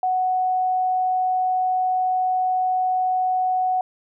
sine tone, 741 Hz, F#5, 2 cents sharp, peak -18 dBFS, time 0.03-3.81 s, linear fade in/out 2 ms, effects none

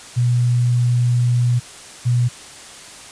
sine tone pair in turn, 121.8 / 121.8 Hz, B2 / B2, -24 / -24 cents, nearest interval unison, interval 0 cents, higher neither, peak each -13 dBFS, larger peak neither, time 0.16-1.6 / 2.05-2.29 s, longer first, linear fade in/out 20 ms, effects white hiss -38 dBFS RMS until 3.11 s + resampled to 22050 Hz

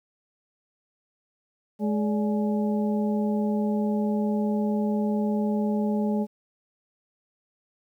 harmonic tone with a mistuned harmonic, 210.4 Hz, G#3, 23 cents sharp, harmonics 1 / 2 / 3 / 4, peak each -23 / -31 / -34 / -37 dBFS, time 1.79-6.27 s, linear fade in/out 50 ms, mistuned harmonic 3, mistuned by -140 cents, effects 10-bit

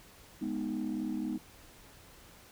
sine chord, G# minor, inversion none, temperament equal, 207.7 / 246.9 / 311.1 Hz, G#3 / B3 / D#4, 0 / 0 / 0 cents, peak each -36 / -35 / -35 dBFS, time 0.41-1.38 s, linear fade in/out 10 ms, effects tanh soft clip ceiling -27 dBFS + pink hiss -56 dBFS RMS until 2.51 s

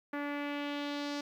sawtooth tone with low-pass filter sweep, 288.7 Hz, D4, 30 cents flat, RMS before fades -37 dBFS, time 0.13-1.21 s, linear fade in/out 5 ms, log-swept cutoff 1800 to 5200 Hz, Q 2.1, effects 11-bit

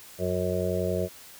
harmonic tone, 90.9 Hz, F#2, 30 cents flat, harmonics 1 / 2 / 4 / 5 / 6 / 7, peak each -32 / -32 / -32 / -32 / -32 / -32 dBFS, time 0.18-1.09 s, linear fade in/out 50 ms, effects white hiss -48 dBFS RMS until 1.39 s

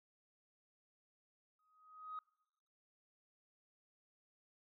sine tone with exponential growth, 1257 Hz, D#6, 17 cents sharp, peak -40 dBFS, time 1.59-2.19 s, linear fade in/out 2 ms, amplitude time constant 130 ms, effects noise-tail reverb RT60 1.0 s tail -26 dB re dry + tanh soft clip ceiling -38 dBFS

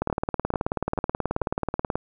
two click trains, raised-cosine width 1 ms, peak -13 / -10 dBFS, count 4 / 37, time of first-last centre 0.1-1.416 / 0.02-1.955 s, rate 2.28 / 18.6 Hz, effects none

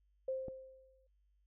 sine tone with exponential decay, 525 Hz, C5, 6 cents sharp, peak -33 dBFS, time 0.28-1.07 s, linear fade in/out 5 ms, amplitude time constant 170 ms
click, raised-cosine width 2 ms, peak -32 dBFS, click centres 0.483 s
effects noise-tail reverb RT60 0.1 s tail -25 dB re dry + added 50 Hz sine -70 dBFS peak until 1.46 s

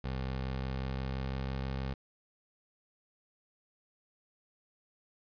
20% pulse tone with pitch glide, 65.3 to 66.4 Hz, C2 to C2, -3 to +26 cents, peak -29 dBFS, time 0.04-1.94 s, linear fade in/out 5 ms, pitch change +29 cents, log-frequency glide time 0.28-1.65 s, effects resampled to 11025 Hz

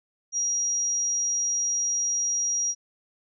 sine tone, 5720 Hz, F8, 41 cents sharp, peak -23 dBFS, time 0.32-2.75 s, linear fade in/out 50 ms, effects none

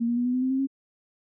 sine tone with pitch steps, 233.1 / 238.1 / 243.3 / 248.5 / 253.9 / 259.4 / 265 / 270.7 Hz, A#3 / A#3 / B3 / B3 / B3 / C4 / C4 / C#4, 0 / +37 / -26 / +11 / +48 / -15 / +22 / -41 cents, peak -22 dBFS, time 0-0.672 s, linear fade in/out 20 ms, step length 84 ms, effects none

